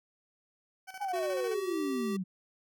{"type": "tone with tremolo", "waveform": "20% pulse", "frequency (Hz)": 759, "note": "F#5", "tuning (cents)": 44, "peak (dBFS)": -36, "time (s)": [0.87, 1.55], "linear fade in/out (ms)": 20, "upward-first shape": "square", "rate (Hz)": 14, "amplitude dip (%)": 70}
{"type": "exponential sweep", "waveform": "sine", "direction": "down", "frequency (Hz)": [840, 179.1], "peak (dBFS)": -31, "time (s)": [1, 2.24], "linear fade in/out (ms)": 20}
{"type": "tone with pitch glide", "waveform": "square", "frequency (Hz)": [370, 386.8], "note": ["F#4", "G4"], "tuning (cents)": [0, -23], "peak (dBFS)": -35, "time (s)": [1.13, 2.17], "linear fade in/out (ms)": 10, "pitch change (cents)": 77, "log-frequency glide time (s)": [1.44, 1.77]}
{"effects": []}